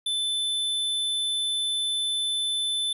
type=tone; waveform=square; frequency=3520 Hz; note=A7; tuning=in tune; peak=-25 dBFS; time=0.06-2.93 s; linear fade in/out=5 ms; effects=resampled to 32000 Hz + 11-bit